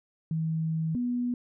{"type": "tone pair in turn", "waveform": "sine", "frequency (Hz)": [160.5, 244.4], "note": ["E3", "B3"], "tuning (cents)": [-46, -18], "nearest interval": "perfect fifth", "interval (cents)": 728, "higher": "second", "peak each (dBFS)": -26, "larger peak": "neither", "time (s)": [[0.31, 0.95], [0.95, 1.34]], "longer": "first", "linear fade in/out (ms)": 2, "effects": []}